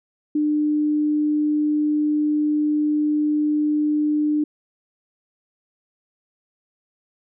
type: tone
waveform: sine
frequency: 300 Hz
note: D4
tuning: 37 cents sharp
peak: -17 dBFS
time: 0.35-4.44 s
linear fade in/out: 5 ms
effects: none